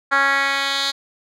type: tone with band-pass filter sweep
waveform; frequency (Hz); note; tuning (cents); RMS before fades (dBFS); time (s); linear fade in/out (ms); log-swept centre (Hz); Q
10% pulse; 276.1; C#4; -7; -19; 0.11-0.92; 20; 1500 to 4000; 2.3
effects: none